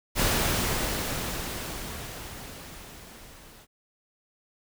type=noise with level ramp; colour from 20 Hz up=pink; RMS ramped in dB=-23 to -51 dBFS; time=0.15-3.67 s; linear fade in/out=50 ms; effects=none